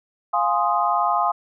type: chord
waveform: sine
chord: F minor seventh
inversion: none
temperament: equal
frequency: 698.5 / 830.6 / 1046.5 / 1244.5 Hz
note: F5 / Ab5 / C6 / Eb6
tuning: 0 / 0 / 0 / 0 cents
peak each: -23 dBFS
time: 0.33-1.32 s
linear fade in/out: 10 ms
effects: none